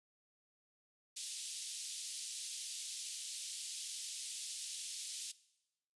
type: band-pass noise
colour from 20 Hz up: white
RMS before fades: -45 dBFS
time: 1.16-5.32 s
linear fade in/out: 10 ms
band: 3100 to 10000 Hz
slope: 24 dB/octave
effects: noise-tail reverb RT60 0.9 s tail -19 dB re dry + resampled to 24000 Hz